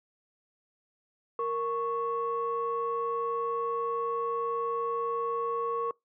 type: tone pair together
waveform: sine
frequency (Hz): 465.4 / 1107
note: A#4 / C#6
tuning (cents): -3 / -3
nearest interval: octave + minor third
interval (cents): 1500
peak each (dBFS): -30 / -30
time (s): 1.39-5.91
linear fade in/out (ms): 2
effects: noise-tail reverb RT60 0.2 s tail -26 dB re dry + tanh soft clip ceiling -21 dBFS